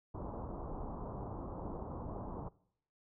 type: low-pass noise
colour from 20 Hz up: pink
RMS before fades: -43 dBFS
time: 0.14-2.49 s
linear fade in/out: 10 ms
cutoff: 1100 Hz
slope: 48 dB/octave
effects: noise-tail reverb RT60 0.7 s tail -22 dB re dry